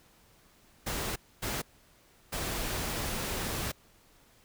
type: noise bursts at uneven times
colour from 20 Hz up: pink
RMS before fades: -34 dBFS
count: 3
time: 0.86-1.16 / 1.42-1.62 / 2.32-3.72 s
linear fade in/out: 10 ms
effects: pink hiss -62 dBFS RMS until 4.44 s